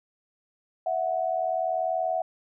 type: tone pair together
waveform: sine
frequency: 655.7 / 736 Hz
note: E5 / F#5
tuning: -9 / -9 cents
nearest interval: major second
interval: 200 cents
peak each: -27 dBFS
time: 0.86-2.22 s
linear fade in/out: 5 ms
effects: none